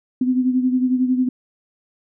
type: beating tone pair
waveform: sine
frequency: 252.9 / 263.9 Hz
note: B3 / C4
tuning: +41 / +15 cents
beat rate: 11 Hz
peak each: -16 / -23 dBFS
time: 0.21-1.29 s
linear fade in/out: 5 ms
effects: none